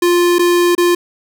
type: tone with dropouts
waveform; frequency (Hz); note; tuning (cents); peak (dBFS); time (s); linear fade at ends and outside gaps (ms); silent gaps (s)
square; 350; F4; +4; -10; 0.02-0.95; 5; 0.385-0.392 / 0.751-0.779
effects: none